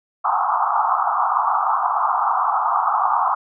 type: band-pass noise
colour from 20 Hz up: white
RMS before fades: -19 dBFS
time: 0.24-3.35 s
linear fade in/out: 10 ms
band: 720 to 1300 Hz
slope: 96 dB/octave
effects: none